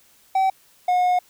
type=tone pair in turn; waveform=triangle; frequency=766 / 723 Hz; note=G5 / F#5; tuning=-40 / -40 cents; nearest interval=minor second; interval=100 cents; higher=first; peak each=-14 dBFS; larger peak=neither; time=0.35-0.5 / 0.88-1.19 s; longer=second; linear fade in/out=5 ms; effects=white hiss -56 dBFS RMS until 1.29 s